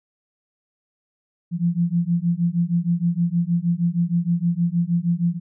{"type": "beating tone pair", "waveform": "sine", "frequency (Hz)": [168.7, 175.1], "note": ["E3", "F3"], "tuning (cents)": [40, 5], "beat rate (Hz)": 6.4, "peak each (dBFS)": -21, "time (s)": [1.51, 5.4], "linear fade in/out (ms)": 50, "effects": []}